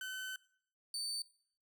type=tone pair in turn; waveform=30% pulse; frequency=1522 / 4561 Hz; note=F#6 / C#8; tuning=+48 / +49 cents; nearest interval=octave + perfect fifth; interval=1901 cents; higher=second; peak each=-38 / -35 dBFS; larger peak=second; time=0.01-0.36 / 0.94-1.22 s; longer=first; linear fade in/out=2 ms; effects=noise-tail reverb RT60 0.6 s tail -20 dB re dry